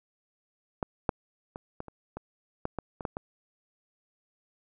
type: clicks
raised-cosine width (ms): 1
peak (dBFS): -15 / -10 / -24 / -22 / -29 / -23 / -16 / -18 / -23 / -16 / -20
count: 11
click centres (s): 0.828 / 1.092 / 1.559 / 1.804 / 1.883 / 2.17 / 2.654 / 2.787 / 3.008 / 3.052 / 3.169
effects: none